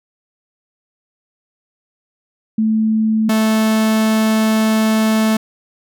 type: tone pair in turn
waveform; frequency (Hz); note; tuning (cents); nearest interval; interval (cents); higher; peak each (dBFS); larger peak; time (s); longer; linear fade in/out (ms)
sine / 45% pulse; 219.1 / 219.1; A3 / A3; -7 / -7; unison; 0; neither; -12; neither; 2.58-3.29 / 3.29-5.37; second; 5
effects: none